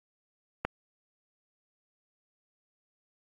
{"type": "click", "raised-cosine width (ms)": 0.5, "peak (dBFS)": -13, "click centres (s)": 0.65, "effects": ["AAC 48 kbps"]}